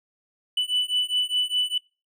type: beating tone pair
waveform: triangle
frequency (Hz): 2979 / 2983.9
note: F#7 / F#7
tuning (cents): +11 / +14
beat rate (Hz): 4.9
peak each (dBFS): -24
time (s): 0.57-1.78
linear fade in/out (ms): 5
effects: noise-tail reverb RT60 0.3 s tail -24 dB re dry